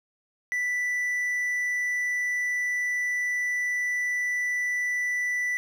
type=tone; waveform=triangle; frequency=1975.5 Hz; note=B6; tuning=in tune; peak=-23 dBFS; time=0.52-5.57 s; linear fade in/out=0 ms; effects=none